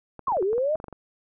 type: clicks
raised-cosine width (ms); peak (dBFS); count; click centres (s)
1; -25; 12; 0.193 / 0.282 / 0.322 / 0.37 / 0.426 / 0.531 / 0.581 / 0.755 / 0.801 / 0.842 / 0.883 / 0.927
type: linear two-way sweep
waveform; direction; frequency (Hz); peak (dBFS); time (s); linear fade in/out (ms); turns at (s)
sine; down then up; 1134 to 356.6 to 644; -21; 0.27-0.76; 5; 0.42
effects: none